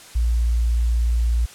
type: tone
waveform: sine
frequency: 58.27 Hz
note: A#1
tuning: in tune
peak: -16 dBFS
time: 0.15-1.46 s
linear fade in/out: 10 ms
effects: white hiss -43 dBFS RMS until 1.54 s + low-pass 10000 Hz 12 dB/octave